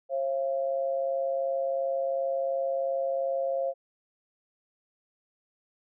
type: tone pair together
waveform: sine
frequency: 539 / 681.8 Hz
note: C#5 / F5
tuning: -49 / -42 cents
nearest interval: major third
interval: 407 cents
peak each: -27 / -32 dBFS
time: 0.09-3.74 s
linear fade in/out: 50 ms
effects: none